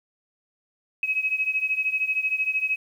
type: beating tone pair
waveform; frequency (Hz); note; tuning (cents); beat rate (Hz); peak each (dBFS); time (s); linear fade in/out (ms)
sine; 2547 / 2560; D#7 / D#7; +40 / +49; 13; -24 / -27; 1.03-2.76; 2
effects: 9-bit